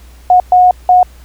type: tone bursts at uneven times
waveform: sine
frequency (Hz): 727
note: F#5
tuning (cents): -31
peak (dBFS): -3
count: 3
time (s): 0.3-0.4 / 0.52-0.71 / 0.89-1.03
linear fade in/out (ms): 2
effects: added 60 Hz sine -35 dBFS peak until 1.24 s + pink hiss -45 dBFS RMS until 1.24 s